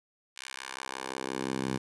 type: tone with high-pass filter sweep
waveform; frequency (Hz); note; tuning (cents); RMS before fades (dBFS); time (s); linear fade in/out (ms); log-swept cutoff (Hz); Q
10% pulse; 65.8; C2; +10; -36; 0.36-1.78; 10; 2400 to 140; 0.96
effects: resampled to 24000 Hz + 9-bit